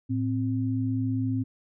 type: tone pair together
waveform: sine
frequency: 110.63 / 261.6 Hz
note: A2 / C4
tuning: +10 / 0 cents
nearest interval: octave + minor third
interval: 1490 cents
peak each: -27 dBFS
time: 0.09-1.44 s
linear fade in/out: 20 ms
effects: none